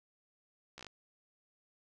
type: slowing click train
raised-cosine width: 0.2 ms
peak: -30 dBFS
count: 6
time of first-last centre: 0.78-0.867 s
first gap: 14 ms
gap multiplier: 1.11
effects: none